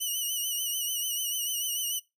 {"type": "tone with vibrato", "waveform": "10% pulse", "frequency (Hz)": 2949, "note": "F#7", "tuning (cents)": -6, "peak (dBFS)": -21, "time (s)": [0, 2], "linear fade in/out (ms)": 20, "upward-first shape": "triangle", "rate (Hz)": 6.8, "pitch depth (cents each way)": 73, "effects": ["noise-tail reverb RT60 0.2 s tail -20 dB re dry"]}